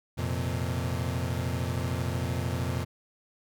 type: chord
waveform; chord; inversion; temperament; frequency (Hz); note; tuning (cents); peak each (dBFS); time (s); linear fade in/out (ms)
35% pulse; F suspended fourth; none; equal with one note detuned; 87.31 / 116.54 / 129.61; F2 / Bb2 / C3; 0 / 0 / -16; -30 / -32 / -31; 0.17-2.85; 20
effects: none